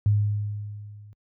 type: tone with level ramp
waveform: sine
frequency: 103.83 Hz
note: G#2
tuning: in tune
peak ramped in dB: -15 to -44 dBFS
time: 0.06-1.13 s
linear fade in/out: 0 ms
effects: high-pass 60 Hz 12 dB/octave